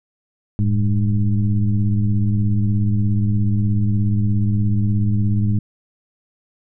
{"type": "tone with frequency modulation", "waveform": "sine", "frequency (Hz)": 106.1, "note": "G#2", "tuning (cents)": 38, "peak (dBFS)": -14, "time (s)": [0.59, 5.59], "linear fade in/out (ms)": 0, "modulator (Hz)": 97.7, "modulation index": 1, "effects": []}